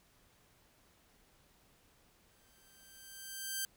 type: tone with exponential growth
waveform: 5% pulse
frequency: 1568 Hz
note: G6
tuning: in tune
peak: -23 dBFS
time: 2.31-3.65 s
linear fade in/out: 1 ms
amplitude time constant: 290 ms
effects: pink hiss -68 dBFS RMS until 3.76 s